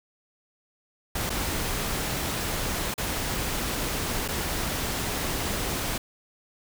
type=noise with dropouts; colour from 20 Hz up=pink; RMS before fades=-29 dBFS; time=1.15-5.98 s; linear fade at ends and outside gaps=5 ms; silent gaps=1.296-1.301 / 2.941-2.979 / 4.279-4.285 s; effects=none